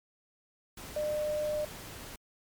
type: tone in noise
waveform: sine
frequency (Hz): 603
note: D5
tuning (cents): +46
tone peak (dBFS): -29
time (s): 0.96-1.65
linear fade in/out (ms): 5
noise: pink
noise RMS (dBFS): -45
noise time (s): 0.77-2.16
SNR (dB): +13
effects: MP3 96 kbps